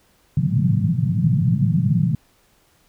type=band-pass noise; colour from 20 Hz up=white; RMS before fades=-18 dBFS; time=0.37-2.15 s; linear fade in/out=5 ms; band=110 to 180 Hz; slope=48 dB/octave; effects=pink hiss -59 dBFS RMS until 2.88 s